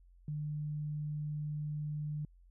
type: tone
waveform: sine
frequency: 150 Hz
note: D3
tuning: 37 cents sharp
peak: -35 dBFS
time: 0.28-2.25 s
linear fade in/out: 2 ms
effects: added 44 Hz sine -58 dBFS peak until 2.5 s